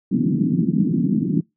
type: band-pass noise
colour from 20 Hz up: pink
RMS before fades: -19 dBFS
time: 0.11-1.41 s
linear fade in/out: 10 ms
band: 150 to 300 Hz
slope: 48 dB/octave
effects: noise-tail reverb RT60 0.2 s tail -26 dB re dry